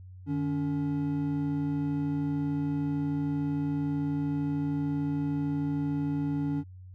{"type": "tone pair together", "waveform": "triangle", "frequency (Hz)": [150, 283.2], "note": ["D3", "C#4"], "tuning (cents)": [37, 37], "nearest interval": "major seventh", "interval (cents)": 1100, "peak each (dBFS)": [-29, -27], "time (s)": [0.26, 6.64], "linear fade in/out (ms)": 50, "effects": ["added 92 Hz sine -44 dBFS peak until 6.94 s"]}